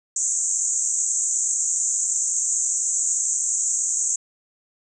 white band-pass noise, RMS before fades -23 dBFS, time 0.16-4.16 s, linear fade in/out 5 ms, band 6400 to 7900 Hz, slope 96 dB/octave, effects none

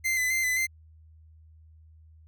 45% pulse tone with vibrato, 2046 Hz, C7, 39 cents flat, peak -24 dBFS, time 0.04-0.67 s, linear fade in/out 20 ms, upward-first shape square, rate 3.8 Hz, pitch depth 30 cents each way, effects added 79 Hz sine -51 dBFS peak until 2.27 s

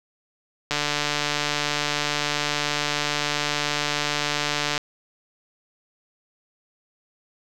click train, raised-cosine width 0.2 ms, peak -6 dBFS, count 599, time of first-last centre 0.71-4.778 s, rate 147 Hz, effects none

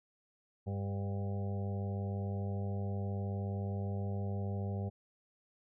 harmonic tone with a mistuned harmonic, 99.3 Hz, G2, 23 cents sharp, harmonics 1 / 2 / 4 / 5 / 6 / 7 / 8, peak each -35 / -41 / -47 / -49 / -51 / -52 / -53 dBFS, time 0.66-4.9 s, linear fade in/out 20 ms, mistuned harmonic 7, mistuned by +15 cents, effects none

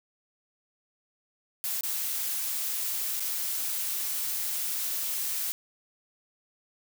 blue noise with dropouts, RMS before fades -31 dBFS, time 1.64-5.52 s, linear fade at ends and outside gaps 0 ms, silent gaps 1.809-1.834 / 3.197-3.204 s, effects none

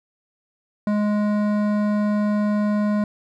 triangle tone with hard clipping, 208.6 Hz, G#3, 8 cents sharp, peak -20 dBFS, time 0.87-3.04 s, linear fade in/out 2 ms, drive 17 dB, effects none

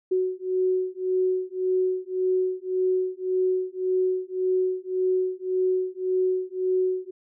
sine beating tone pair, 370 / 371.8 Hz, F#4 / F#4, 0 / +8 cents, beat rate 1.8 Hz, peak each -25 dBFS, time 0.11-7.11 s, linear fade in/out 10 ms, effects none

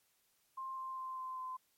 sine tone with pitch steps, 1056 / 1049.3 / 1042.7 / 1036.1 / 1029.5 Hz, C6 / C6 / C6 / C6 / C6, +16 / +5 / -6 / -17 / -28 cents, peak -40 dBFS, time 0.57-1.57 s, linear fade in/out 10 ms, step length 200 ms, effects white hiss -75 dBFS RMS until 1.77 s + MP3 64 kbps

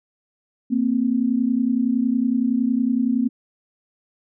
sine tone pair together, 231.1 / 261.9 Hz, A#3 / C4, -15 / +2 cents, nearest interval major second, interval 217 cents, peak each -20 dBFS, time 0.7-3.29 s, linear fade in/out 20 ms, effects none

